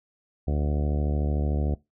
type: harmonic tone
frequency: 73.42 Hz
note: D2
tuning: in tune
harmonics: 1 / 2 / 3 / 4 / 5 / 6 / 7 / 8 / 9 / 10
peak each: -24 / -30 / -34 / -36 / -38 / -40 / -41 / -42 / -43 / -44 dBFS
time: 0.47-1.75 s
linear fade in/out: 10 ms
effects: noise-tail reverb RT60 0.2 s tail -21 dB re dry